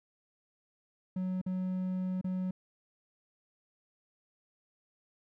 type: tone with dropouts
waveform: triangle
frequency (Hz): 185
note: F#3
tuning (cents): 0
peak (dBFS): -29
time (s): 1.16-2.51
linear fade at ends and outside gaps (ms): 5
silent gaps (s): 1.415-1.462 / 2.213-2.243
effects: none